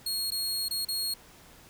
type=tone with dropouts; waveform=sawtooth; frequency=4298 Hz; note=C8; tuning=46 cents sharp; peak=-26 dBFS; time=0.06-1.14 s; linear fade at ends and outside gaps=5 ms; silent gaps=0.306-0.318 / 0.685-0.708 / 0.85-0.885 s; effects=pink hiss -54 dBFS RMS until 1.69 s